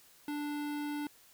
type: tone with notch filter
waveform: square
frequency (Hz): 293.7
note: D4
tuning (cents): 0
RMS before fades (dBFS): -37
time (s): 0.28-1.07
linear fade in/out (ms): 2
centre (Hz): 6600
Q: 1.2
effects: white hiss -61 dBFS RMS until 1.33 s

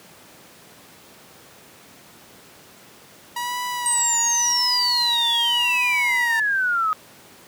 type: tone with vibrato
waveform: sawtooth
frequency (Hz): 960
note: B5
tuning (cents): -49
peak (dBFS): -21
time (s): 3.36-6.4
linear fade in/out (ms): 5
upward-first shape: sine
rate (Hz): 0.9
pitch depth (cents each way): 47
type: exponential sweep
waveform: sine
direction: down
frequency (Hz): 8490 to 1250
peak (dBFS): -18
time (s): 3.86-6.93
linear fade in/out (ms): 0
effects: pink hiss -47 dBFS RMS until 7.47 s + high-pass 150 Hz 12 dB/octave

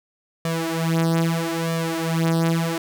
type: tone with flanger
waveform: sawtooth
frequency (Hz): 164.81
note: E3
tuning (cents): 0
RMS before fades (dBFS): -22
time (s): 0.45-2.78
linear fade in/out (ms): 2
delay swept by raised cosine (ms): 1.7 to 6.3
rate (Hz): 0.78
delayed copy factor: +0.9
effects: none

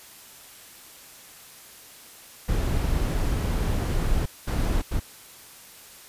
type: noise bursts at uneven times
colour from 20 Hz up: brown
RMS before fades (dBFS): -24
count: 3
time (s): 2.48-4.26 / 4.47-4.82 / 4.91-5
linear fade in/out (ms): 10
effects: white hiss -47 dBFS RMS until 6.08 s + resampled to 32000 Hz

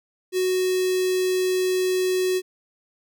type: tone with notch filter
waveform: square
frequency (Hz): 370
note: F#4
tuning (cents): 0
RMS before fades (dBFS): -22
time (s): 0.32-2.42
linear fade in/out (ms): 50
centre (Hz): 1200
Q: 0.79
effects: none

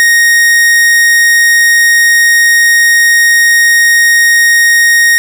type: tone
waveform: 45% pulse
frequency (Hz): 1864.7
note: A#6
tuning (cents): 0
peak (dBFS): -4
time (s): 0-5.18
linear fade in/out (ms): 0
effects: none

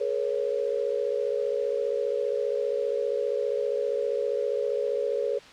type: tone cluster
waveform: sine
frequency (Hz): 422.9 / 478 / 553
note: G#4 / A#4 / C#5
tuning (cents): +31 / +43 / -4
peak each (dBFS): -29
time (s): 0-5.39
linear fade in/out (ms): 10
effects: white hiss -48 dBFS RMS until 5.52 s + low-pass 4000 Hz 12 dB/octave

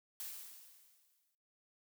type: noise with exponential decay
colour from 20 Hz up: blue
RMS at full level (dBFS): -43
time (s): 0.2-1.35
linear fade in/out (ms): 0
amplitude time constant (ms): 250
effects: noise-tail reverb RT60 1.0 s tail -24 dB re dry

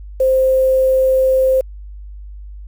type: tone with quantisation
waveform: sine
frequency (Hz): 523.3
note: C5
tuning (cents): 0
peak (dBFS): -10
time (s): 0.2-1.61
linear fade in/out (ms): 5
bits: 6
effects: added 50 Hz sine -30 dBFS peak until 2.67 s

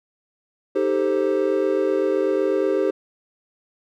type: chord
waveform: triangle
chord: A half-diminished seventh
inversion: second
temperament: equal with one note detuned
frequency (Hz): 311.1 / 392 / 440 / 525.1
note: Eb4 / G4 / A4 / C5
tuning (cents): 0 / 0 / 0 / +6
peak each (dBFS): -24 / -19 / -24 / -22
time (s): 0.75-2.91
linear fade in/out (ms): 10
effects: none

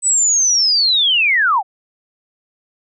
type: linear sweep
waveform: sine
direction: down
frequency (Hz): 8100 to 711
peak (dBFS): -11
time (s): 0.02-1.63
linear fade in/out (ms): 50
effects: none

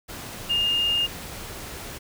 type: tone in noise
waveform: sine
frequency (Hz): 2826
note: F7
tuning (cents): +20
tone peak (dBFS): -20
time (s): 0.49-1.07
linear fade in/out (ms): 20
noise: pink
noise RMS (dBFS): -37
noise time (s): 0.08-1.99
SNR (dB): +14
effects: none

